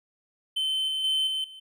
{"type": "tone with level steps", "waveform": "triangle", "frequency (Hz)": 3074, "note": "G7", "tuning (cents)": -35, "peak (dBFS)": [-23, -25, -21, -25, -41], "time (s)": [0.56, 1.6], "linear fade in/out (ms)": 10, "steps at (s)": [0.88, 1.04, 1.27, 1.44], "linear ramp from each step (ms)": 2, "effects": []}